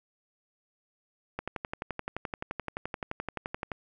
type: click train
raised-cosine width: 0.5 ms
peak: -18 dBFS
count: 28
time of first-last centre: 1.39-3.718 s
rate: 11.6 Hz
effects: none